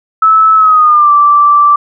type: tone with pitch glide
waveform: sine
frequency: 1304 to 1168.5 Hz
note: E6 to D6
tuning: -19 to -9 cents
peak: -3 dBFS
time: 0.22-1.76 s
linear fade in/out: 5 ms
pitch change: -190 cents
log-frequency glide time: 0.55-1.12 s
effects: none